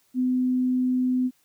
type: tone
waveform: sine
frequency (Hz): 253.5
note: B3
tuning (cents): +45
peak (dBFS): -20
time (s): 0.14-1.31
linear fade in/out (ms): 50
effects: white hiss -65 dBFS RMS until 1.44 s